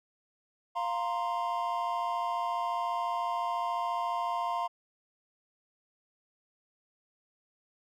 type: chord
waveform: triangle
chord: F suspended fourth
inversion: none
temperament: equal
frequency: 698.5 / 932.3 / 1046.5 Hz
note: F5 / Bb5 / C6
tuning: 0 / 0 / 0 cents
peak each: -32 dBFS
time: 0.75-4.68 s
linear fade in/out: 20 ms
effects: none